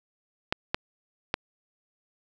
clicks, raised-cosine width 0.3 ms, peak -8 dBFS, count 3, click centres 0.525 / 0.745 / 1.341 s, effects none

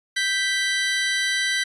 25% pulse tone pair together, 1564.5 / 1975.5 Hz, G6 / B6, -4 / 0 cents, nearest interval major third, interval 404 cents, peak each -21 / -19 dBFS, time 0.16-1.64 s, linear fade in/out 10 ms, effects resampled to 24000 Hz

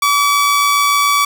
sawtooth tone with amplitude modulation, 1145 Hz, D6, 44 cents flat, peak -6 dBFS, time 0.02-1.25 s, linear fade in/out 5 ms, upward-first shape sine, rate 107 Hz, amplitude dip 25%, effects none

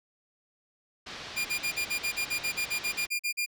white low-pass noise, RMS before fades -42 dBFS, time 1.06-3.07 s, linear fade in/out 10 ms, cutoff 4700 Hz, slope 24 dB/octave
sawtooth tone bursts, 2408 Hz, D7, 43 cents sharp, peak -24 dBFS, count 16, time 1.36-3.462 s, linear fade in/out 20 ms, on 92 ms, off 42 ms
effects none

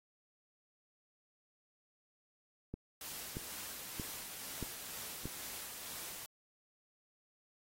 click train, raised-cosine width 3 ms, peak -28 dBFS, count 5, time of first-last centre 2.74-5.256 s, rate 1.59 Hz
white noise with tremolo, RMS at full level -45 dBFS, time 3.01-6.26 s, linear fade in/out 2 ms, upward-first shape sine, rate 2.1 Hz, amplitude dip 25%
effects AAC 48 kbps

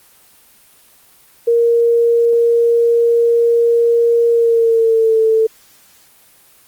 sine tone with pitch glide, 467.8 to 443.6 Hz, A#4 to A4, +6 to +14 cents, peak -9 dBFS, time 1.47-5.47 s, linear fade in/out 10 ms, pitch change -92 cents, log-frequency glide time 4.3-5.2 s, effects white hiss -48 dBFS RMS until 6.67 s + Opus 24 kbps

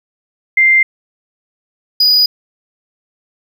sine / triangle tone pair in turn, 2093 / 4932 Hz, C7 / D#8, 0 / -16 cents, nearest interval octave + minor third, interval 1484 cents, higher second, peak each -6 dBFS, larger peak neither, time 0.57-0.83 / 2-2.26 s, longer neither, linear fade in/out 5 ms, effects 8-bit

